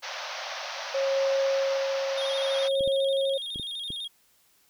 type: band-pass noise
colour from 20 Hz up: pink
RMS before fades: -36 dBFS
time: 0.02-2.69 s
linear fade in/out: 20 ms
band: 540 to 6100 Hz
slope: 96 dB/octave
type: tone with tremolo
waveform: sine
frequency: 544 Hz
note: C#5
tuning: 33 cents flat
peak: -22 dBFS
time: 0.94-3.38 s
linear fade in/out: 10 ms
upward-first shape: sine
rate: 0.62 Hz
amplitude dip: 45%
type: tone with vibrato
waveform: triangle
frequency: 3462 Hz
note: A7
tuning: 29 cents flat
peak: -31 dBFS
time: 2.17-4.08 s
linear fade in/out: 10 ms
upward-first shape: square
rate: 12 Hz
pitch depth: 92 cents each way
type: clicks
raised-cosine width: 3 ms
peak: -26 dBFS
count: 5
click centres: 2.808 / 2.876 / 3.559 / 3.597 / 3.904 s
effects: white hiss -64 dBFS RMS until 4.69 s